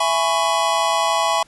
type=chord; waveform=square; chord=C# minor seventh; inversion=first; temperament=just; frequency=665.2 / 831.5 / 997.9 / 1108.7 Hz; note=E5 / G#5 / B5 / C#6; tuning=+16 / +2 / +18 / 0 cents; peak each=-23 dBFS; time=0-1.43 s; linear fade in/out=5 ms; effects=pink hiss -53 dBFS RMS until 1.47 s + resampled to 24000 Hz